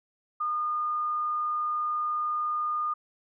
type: tone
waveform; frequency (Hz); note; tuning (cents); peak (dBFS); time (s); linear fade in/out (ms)
sine; 1219; D#6; -36; -26; 0.4-2.94; 10
effects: none